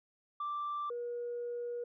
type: tone pair in turn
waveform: sine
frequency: 1174.7 / 479.8 Hz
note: D6 / A#4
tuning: 0 / +50 cents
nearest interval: octave + major third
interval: 1550 cents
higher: first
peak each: -33 / -35 dBFS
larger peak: first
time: 0.4-0.9 / 0.9-1.84 s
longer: second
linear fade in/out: 5 ms
effects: tanh soft clip ceiling -32 dBFS